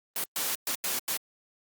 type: noise bursts at uneven times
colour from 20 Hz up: white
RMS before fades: -30 dBFS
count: 5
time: 0.16-0.24 / 0.36-0.55 / 0.67-0.75 / 0.84-0.99 / 1.08-1.17 s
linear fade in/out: 2 ms
effects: high-pass 200 Hz 12 dB/octave + Opus 32 kbps